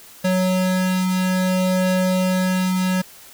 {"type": "tone pair together", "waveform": "square", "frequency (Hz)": [185, 554.4], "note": ["F#3", "C#5"], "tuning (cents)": [0, 0], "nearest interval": "octave + perfect fifth", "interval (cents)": 1900, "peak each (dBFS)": [-18, -27], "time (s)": [0.24, 3.02], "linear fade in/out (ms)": 10, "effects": ["white hiss -44 dBFS RMS until 3.33 s"]}